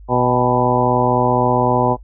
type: harmonic tone with a mistuned harmonic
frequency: 123.8 Hz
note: B2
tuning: 5 cents sharp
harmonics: 1 / 2 / 3 / 4 / 5 / 6 / 7 / 8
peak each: -21 / -21 / -21 / -21 / -21 / -21 / -21 / -21 dBFS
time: 0.08-1.97 s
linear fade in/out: 50 ms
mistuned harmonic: 6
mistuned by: +65 cents
effects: noise-tail reverb RT60 0.1 s tail -21 dB re dry + added 50 Hz sine -36 dBFS peak until 2.03 s